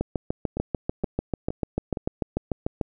two click trains, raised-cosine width 2 ms, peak -16 / -11 dBFS, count 4 / 20, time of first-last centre 0.57-1.972 / 0.01-2.812 s, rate 2.14 / 6.78 Hz, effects none

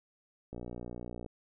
click train, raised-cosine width 2 ms, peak -29 dBFS, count 45, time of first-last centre 0.53-1.262 s, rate 60.1 Hz, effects none

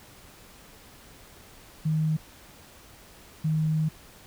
sine tone bursts at uneven times, 156.4 Hz, D#3, 9 cents sharp, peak -22 dBFS, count 2, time 1.85-2.17 / 3.44-3.89 s, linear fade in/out 10 ms, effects pink hiss -51 dBFS RMS until 4.26 s

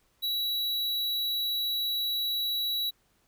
square tone, 3911 Hz, B7, 18 cents flat, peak -28 dBFS, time 0.22-2.91 s, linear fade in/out 20 ms, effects pink hiss -69 dBFS RMS until 3.27 s

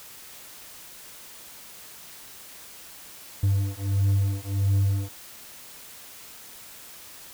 triangle beating tone pair, 98 / 99.5 Hz, G2 / G2, 0 / +26 cents, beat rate 1.5 Hz, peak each -22 dBFS, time 3.43-5.09 s, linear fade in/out 5 ms, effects white hiss -45 dBFS RMS until 7.33 s

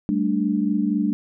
sine chord, G suspended second, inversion none, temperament equal, 196 / 220 / 293.7 Hz, G3 / A3 / D4, 0 / 0 / 0 cents, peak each -23 dBFS, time 0.09-1.13 s, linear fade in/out 0 ms, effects none

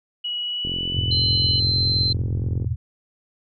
sine tone with pitch glide, 2919 to 2982 Hz, F#7 to F#7, -24 to +13 cents, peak -24 dBFS, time 0.24-1.6 s, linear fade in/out 10 ms, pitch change +37 cents, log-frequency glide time 0.41-0.97 s
click train, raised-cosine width 3 ms, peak -19 dBFS, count 89, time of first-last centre 0.65-2.645 s, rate 44.1 Hz
sine chord, E major, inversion none, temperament equal, 82.41 / 103.83 / 123.47 Hz, E2 / G#2 / B2, 0 / 0 / 0 cents, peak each -26 dBFS, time 0.94-2.76 s, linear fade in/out 10 ms
sine tone, 4100 Hz, C8, 36 cents flat, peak -19 dBFS, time 1.11-2.13 s, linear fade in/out 5 ms
effects none

